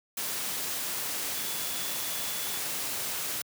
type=tone in noise; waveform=sine; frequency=3435 Hz; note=A7; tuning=42 cents flat; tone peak=-43 dBFS; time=1.35-2.59 s; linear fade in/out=5 ms; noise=white; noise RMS=-33 dBFS; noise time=0.17-3.42 s; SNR=-13 dB; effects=high-pass 100 Hz 12 dB/octave